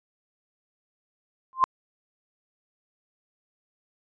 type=tone with exponential growth; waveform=sine; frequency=1046.5 Hz; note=C6; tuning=in tune; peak=-11 dBFS; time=1.53-1.64 s; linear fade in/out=0 ms; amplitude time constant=22 ms; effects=resampled to 16000 Hz

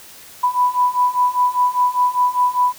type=beating tone pair; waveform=sine; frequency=987.8 / 992.8 Hz; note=B5 / B5; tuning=0 / +9 cents; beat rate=5 Hz; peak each=-18 / -16 dBFS; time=0.43-2.73 s; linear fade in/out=10 ms; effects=white hiss -41 dBFS RMS until 2.78 s

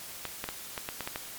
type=clicks; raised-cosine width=0.3 ms; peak=-17 dBFS; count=8; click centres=0.253 / 0.441 / 0.489 / 0.778 / 0.889 / 1.007 / 1.075 / 1.159 s; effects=white hiss -43 dBFS RMS until 1.38 s + MP3 96 kbps

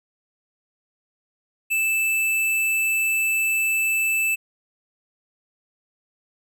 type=tone; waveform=square; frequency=2637 Hz; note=E7; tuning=in tune; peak=-20 dBFS; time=1.7-4.36 s; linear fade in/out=20 ms; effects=none

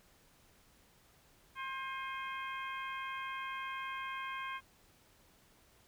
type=harmonic tone with a mistuned harmonic; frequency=532 Hz; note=C5; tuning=29 cents sharp; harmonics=2 / 3 / 4 / 5 / 6; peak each=-41 / -45 / -47 / -49 / -51 dBFS; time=1.55-4.61 s; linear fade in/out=50 ms; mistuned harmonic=5; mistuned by=-100 cents; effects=pink hiss -66 dBFS RMS until 5.87 s

